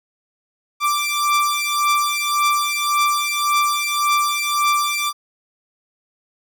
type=beating tone pair; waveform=sawtooth; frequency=1174.7 / 1176.5 Hz; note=D6 / D6; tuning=0 / +3 cents; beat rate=1.8 Hz; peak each=-16 dBFS; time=0.8-5.13 s; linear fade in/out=50 ms; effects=none